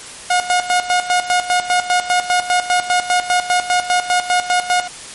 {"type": "tone with tremolo", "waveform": "sawtooth", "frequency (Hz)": 720, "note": "F#5", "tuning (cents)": -47, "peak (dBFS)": -8, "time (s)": [0.3, 4.88], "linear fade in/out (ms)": 5, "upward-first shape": "square", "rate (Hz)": 5, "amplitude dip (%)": 75, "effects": ["white hiss -33 dBFS RMS until 5.14 s", "MP3 48 kbps"]}